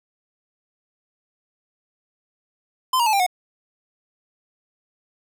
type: tone with pitch steps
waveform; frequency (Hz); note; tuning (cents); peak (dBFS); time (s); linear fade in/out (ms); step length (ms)
square; 1030 / 944.5 / 866.1 / 794.2 / 728.3; C6 / A#5 / A5 / G5 / F#5; -28 / +22 / -28 / +22 / -28; -17; 2.93-3.265; 5; 67
effects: none